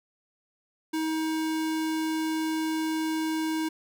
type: tone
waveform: square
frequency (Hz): 317.1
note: D#4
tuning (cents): +33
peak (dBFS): -27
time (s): 0.93-3.69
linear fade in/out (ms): 10
effects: none